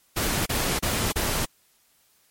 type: noise bursts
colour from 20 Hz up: pink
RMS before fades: -25 dBFS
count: 4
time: 0.16-1.456 s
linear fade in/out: 10 ms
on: 300 ms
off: 32 ms
effects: white hiss -63 dBFS RMS until 2.3 s + MP3 64 kbps